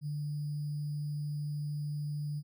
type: tone with sample-and-hold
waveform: sine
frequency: 147.8 Hz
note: D3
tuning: 11 cents sharp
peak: -33 dBFS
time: 0.01-2.43 s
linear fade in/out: 50 ms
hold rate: 4900 Hz
effects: none